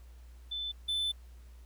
sine / triangle tone pair in turn, 3520 / 3520 Hz, A7 / A7, 0 / 0 cents, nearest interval unison, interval 0 cents, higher neither, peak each -34 / -28 dBFS, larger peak second, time 0.51-0.72 / 0.88-1.12 s, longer second, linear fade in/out 10 ms, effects added 60 Hz sine -49 dBFS peak until 1.65 s + pink hiss -66 dBFS RMS until 1.65 s

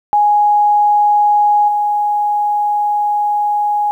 sine tone with level steps, 830.6 Hz, G#5, in tune, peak -8 / -12 dBFS, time 0.13-3.91 s, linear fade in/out 0 ms, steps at 1.68 s, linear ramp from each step 5 ms, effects 8-bit

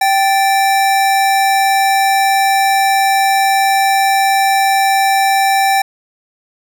square tone pair together, 780.2 / 1760 Hz, G5 / A6, -8 / 0 cents, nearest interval octave + major second, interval 1408 cents, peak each -11 / -20 dBFS, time 0.01-5.82 s, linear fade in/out 5 ms, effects none

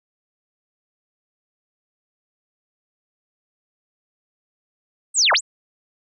sine linear two-way sweep, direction down then up, 8660 to 523.3 to 8660 Hz, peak -13 dBFS, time 5.14-5.41 s, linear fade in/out 50 ms, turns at 5.33 s, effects none

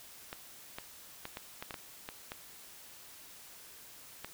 clicks, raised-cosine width 0.3 ms, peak -24 dBFS, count 10, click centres 0.329 / 0.785 / 1.254 / 1.371 / 1.625 / 1.708 / 1.742 / 2.089 / 2.319 / 4.246 s, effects white hiss -53 dBFS RMS until 4.33 s

